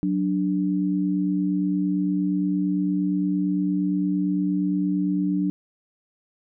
sine tone pair together, 185 / 293.7 Hz, F#3 / D4, 0 / 0 cents, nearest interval minor sixth, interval 800 cents, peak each -23 dBFS, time 0.03-5.5 s, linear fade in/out 0 ms, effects none

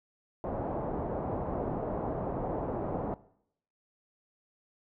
white low-pass noise, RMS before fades -34 dBFS, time 0.44-3.14 s, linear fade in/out 0 ms, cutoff 760 Hz, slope 24 dB/octave, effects noise-tail reverb RT60 0.7 s tail -19 dB re dry

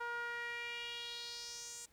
sawtooth tone with band-pass filter sweep, 474.3 Hz, A#4, 30 cents sharp, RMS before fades -44 dBFS, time 0-1.86 s, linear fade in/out 10 ms, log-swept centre 1200 to 7800 Hz, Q 3.3, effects pink hiss -70 dBFS RMS until 1.92 s

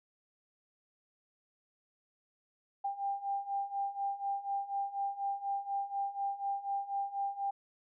sine beating tone pair, 793 / 797.1 Hz, G5 / G5, +20 / +29 cents, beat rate 4.1 Hz, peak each -38 / -35 dBFS, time 2.84-7.51 s, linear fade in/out 10 ms, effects none

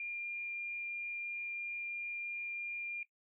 sine tone, 2401 Hz, D7, 38 cents sharp, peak -38 dBFS, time 0-3.03 s, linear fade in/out 2 ms, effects noise-tail reverb RT60 0.1 s tail -17 dB re dry

